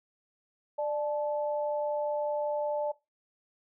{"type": "tone pair together", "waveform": "sine", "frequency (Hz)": [593, 867.8], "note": ["D5", "A5"], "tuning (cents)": [17, -24], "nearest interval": "perfect fifth", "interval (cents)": 659, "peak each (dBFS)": [-29, -35], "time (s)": [0.78, 2.92], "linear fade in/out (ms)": 10, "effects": ["noise-tail reverb RT60 0.2 s tail -17 dB re dry"]}